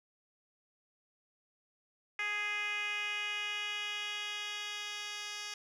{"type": "tone with band-pass filter sweep", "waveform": "10% pulse", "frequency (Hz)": 415.3, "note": "G#4", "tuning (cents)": 0, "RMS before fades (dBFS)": -38, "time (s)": [2.19, 5.54], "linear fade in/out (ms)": 2, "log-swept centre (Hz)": [2200, 4300], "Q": 3, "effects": []}